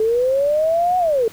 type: linear two-way sweep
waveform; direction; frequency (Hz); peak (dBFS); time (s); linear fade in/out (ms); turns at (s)
sine; up then down; 430 to 740 to 430; -14; 0-1.28; 2; 0.98
effects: pink hiss -42 dBFS RMS until 1.32 s